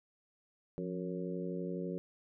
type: harmonic tone with a mistuned harmonic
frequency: 92 Hz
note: F#2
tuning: 9 cents flat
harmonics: 2 / 3 / 4 / 5 / 6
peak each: -39 / -44 / -42 / -43 / -47 dBFS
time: 0.78-1.98 s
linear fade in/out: 0 ms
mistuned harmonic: 2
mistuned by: -84 cents
effects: none